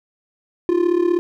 triangle tone with amplitude modulation, 349.2 Hz, F4, in tune, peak -9 dBFS, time 0.69-1.19 s, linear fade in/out 0 ms, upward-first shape sine, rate 36 Hz, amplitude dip 80%, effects none

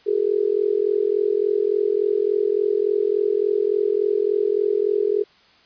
sine tone with amplitude modulation, 412.2 Hz, G#4, 13 cents flat, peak -13 dBFS, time 0.06-5.24 s, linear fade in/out 20 ms, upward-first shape sine, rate 43.5 Hz, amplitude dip 95%, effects white hiss -54 dBFS RMS until 5.65 s + resampled to 11025 Hz

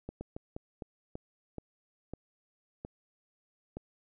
slowing click train, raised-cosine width 2 ms, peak -26 dBFS, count 10, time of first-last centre 0.09-3.77 s, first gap 120 ms, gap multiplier 1.29, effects none

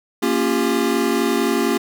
square chord, G half-diminished seventh, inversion first, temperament equal with one note detuned, 233.1 / 277.2 / 349.2 / 400.2 Hz, Bb3 / Db4 / F4 / G4, 0 / 0 / 0 / +36 cents, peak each -23 dBFS, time 0.22-1.78 s, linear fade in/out 10 ms, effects none

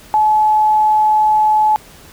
sine tone, 857 Hz, A5, 46 cents flat, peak -9 dBFS, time 0.14-1.76 s, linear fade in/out 0 ms, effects pink hiss -41 dBFS RMS until 2.12 s

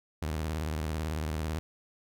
sawtooth tone with vibrato, 77.78 Hz, D#2, in tune, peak -27 dBFS, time 0.22-1.59 s, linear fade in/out 0 ms, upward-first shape sine, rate 18 Hz, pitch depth 170 cents each way, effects none

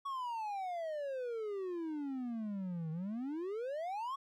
triangle exponential two-way sweep, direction down then up, 1128 to 155.56 to 1128 Hz, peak -35 dBFS, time 0.05-4.16 s, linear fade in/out 10 ms, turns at 2.91 s, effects none

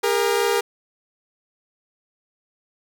sawtooth tone pair together, 405.1 / 469.3 Hz, G#4 / A#4, -43 / +12 cents, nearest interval minor third, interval 255 cents, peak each -17 dBFS, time 0.03-0.61 s, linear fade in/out 10 ms, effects none

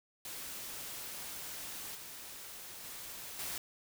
white noise with level steps, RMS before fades -44 / -48 / -46 / -40 dBFS, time 0.25-3.58 s, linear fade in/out 2 ms, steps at 1.95 / 2.84 / 3.39 s, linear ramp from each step 2 ms, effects none

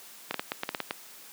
clicks, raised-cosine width 0.3 ms, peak -13 dBFS, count 9, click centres 0.31 / 0.343 / 0.395 / 0.519 / 0.634 / 0.691 / 0.748 / 0.803 / 0.909 s, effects white hiss -49 dBFS RMS until 1.32 s + high-pass 200 Hz 12 dB/octave

